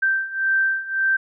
sine beating tone pair, 1563 / 1564.8 Hz, G6 / G6, -6 / -4 cents, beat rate 1.8 Hz, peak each -23 / -20 dBFS, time 0.02-1.17 s, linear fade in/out 10 ms, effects none

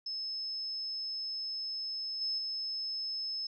sine tone with level steps, 5210 Hz, E8, 21 cents flat, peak -35 / -31 / -34 dBFS, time 0.06-3.47 s, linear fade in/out 5 ms, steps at 2.21 / 2.38 s, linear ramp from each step 5 ms, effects none

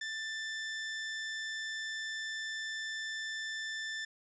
sawtooth tone, 1770 Hz, A6, 10 cents sharp, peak -33 dBFS, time 0.01-4.05 s, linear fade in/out 5 ms, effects resampled to 16000 Hz + 11-bit

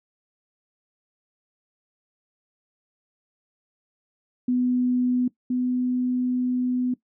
sine tone pair in turn, 249.1 / 250.4 Hz, B3 / B3, +15 / +24 cents, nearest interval unison, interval 9 cents, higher second, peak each -19 / -21 dBFS, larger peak first, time 4.48-5.28 / 5.5-6.94 s, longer second, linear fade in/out 5 ms, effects noise-tail reverb RT60 0.1 s tail -18 dB re dry

